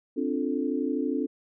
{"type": "chord", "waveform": "sine", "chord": "D minor seventh", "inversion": "third", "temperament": "equal", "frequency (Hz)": [261.6, 293.7, 349.2, 440], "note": ["C4", "D4", "F4", "A4"], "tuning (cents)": [0, 0, 0, 0], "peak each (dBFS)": [-29, -29, -34, -33], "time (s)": [0.16, 1.27], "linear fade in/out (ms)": 20, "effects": []}